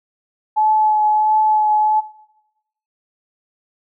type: tone with vibrato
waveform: sine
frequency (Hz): 857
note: A5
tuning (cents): -46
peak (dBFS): -12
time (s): 0.56-2.01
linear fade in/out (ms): 20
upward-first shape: triangle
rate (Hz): 1.5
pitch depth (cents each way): 16
effects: noise-tail reverb RT60 0.9 s tail -20 dB re dry